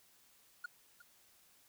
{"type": "tone with echo", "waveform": "triangle", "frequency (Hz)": 1436, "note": "F6", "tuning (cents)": 48, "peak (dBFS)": -37, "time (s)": [0.64, 0.66], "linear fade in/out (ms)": 5, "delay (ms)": 360, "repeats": 1, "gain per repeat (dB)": -15, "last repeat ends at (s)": 1.02, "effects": ["white hiss -67 dBFS RMS until 1.68 s"]}